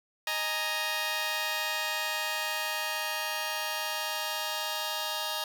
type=chord; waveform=10% pulse; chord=D# suspended fourth; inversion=none; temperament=just; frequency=622.3 / 829.7 / 933.4 Hz; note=D#5 / G#5 / A#5; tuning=0 / -2 / +2 cents; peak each=-27 / -28 / -25 dBFS; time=0.27-5.44 s; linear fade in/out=2 ms; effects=none